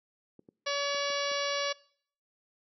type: clicks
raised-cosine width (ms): 3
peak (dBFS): -33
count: 5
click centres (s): 0.393 / 0.488 / 0.946 / 1.102 / 1.315
type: harmonic tone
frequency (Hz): 568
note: C#5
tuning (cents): +42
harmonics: 1 / 2 / 3 / 4 / 5 / 6 / 7 / 8 / 9 / 10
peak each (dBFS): -33 / -36 / -38 / -39 / -40 / -41 / -41 / -42 / -43 / -43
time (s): 0.66-1.73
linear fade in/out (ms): 10
effects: noise-tail reverb RT60 0.6 s tail -23 dB re dry + high-pass 300 Hz 12 dB/octave